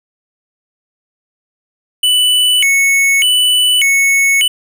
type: tone with vibrato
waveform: square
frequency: 2564 Hz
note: E7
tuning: 49 cents flat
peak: -9 dBFS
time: 2.03-4.48 s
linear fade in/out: 5 ms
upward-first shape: square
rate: 0.84 Hz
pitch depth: 260 cents each way
effects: 7-bit

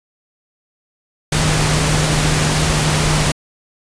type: tone in noise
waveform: sine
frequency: 153 Hz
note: D#3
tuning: 29 cents flat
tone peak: -17 dBFS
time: 1.32-3.32 s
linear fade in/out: 5 ms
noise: pink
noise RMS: -17 dBFS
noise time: 1.32-3.32 s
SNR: -3 dB
effects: resampled to 22050 Hz

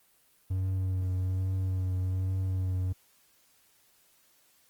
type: tone with vibrato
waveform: triangle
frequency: 93.3 Hz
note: F#2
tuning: 15 cents sharp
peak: -25 dBFS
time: 0.5-2.93 s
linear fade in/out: 10 ms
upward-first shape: triangle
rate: 1.2 Hz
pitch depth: 25 cents each way
effects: white hiss -65 dBFS RMS until 4.69 s + Opus 24 kbps

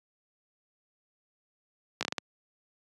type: slowing click train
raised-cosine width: 0.2 ms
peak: -12 dBFS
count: 6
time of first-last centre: 2.01-2.182 s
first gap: 17 ms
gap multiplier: 1.36
effects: high-pass 150 Hz 12 dB/octave + resampled to 24000 Hz

